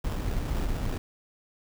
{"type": "noise with sample-and-hold", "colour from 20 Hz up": "brown", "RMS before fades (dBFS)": -29, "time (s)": [0.04, 0.98], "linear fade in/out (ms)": 5, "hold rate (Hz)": 2100, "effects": []}